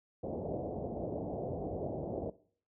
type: low-pass noise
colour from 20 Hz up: white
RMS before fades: -38 dBFS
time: 0.23-2.3 s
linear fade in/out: 5 ms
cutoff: 690 Hz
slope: 48 dB/octave
effects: noise-tail reverb RT60 0.5 s tail -19 dB re dry + high-pass 60 Hz 12 dB/octave